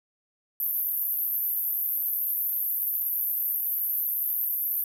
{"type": "band-pass noise", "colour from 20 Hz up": "pink", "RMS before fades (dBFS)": -28, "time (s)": [0.6, 4.84], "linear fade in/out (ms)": 2, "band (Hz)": [12000, 14000], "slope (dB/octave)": 96, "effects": []}